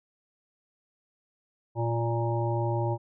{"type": "harmonic tone with a mistuned harmonic", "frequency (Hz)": 116.54, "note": "A#2", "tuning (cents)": 0, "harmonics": [1, 3, 5, 7, 8], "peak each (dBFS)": [-27, -32, -34, -35, -36], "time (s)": [1.75, 2.98], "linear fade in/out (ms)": 50, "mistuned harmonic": 7, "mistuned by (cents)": 20, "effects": []}